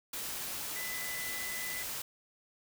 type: tone in noise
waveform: sine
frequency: 2001 Hz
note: B6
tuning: 22 cents sharp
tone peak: -40 dBFS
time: 0.76-1.83 s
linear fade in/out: 5 ms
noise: white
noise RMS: -39 dBFS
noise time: 0.13-2.02 s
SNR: -4 dB
effects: none